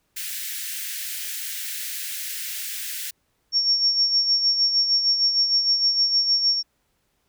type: high-pass noise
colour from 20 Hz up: white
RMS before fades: -31 dBFS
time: 0.16-3.11 s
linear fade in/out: 10 ms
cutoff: 1600 Hz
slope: 48 dB/octave
type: tone with tremolo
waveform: sine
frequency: 5500 Hz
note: F8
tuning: 27 cents flat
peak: -15 dBFS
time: 3.52-6.63 s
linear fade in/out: 50 ms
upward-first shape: sine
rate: 6.5 Hz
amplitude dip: 55%
effects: pink hiss -70 dBFS RMS until 7.28 s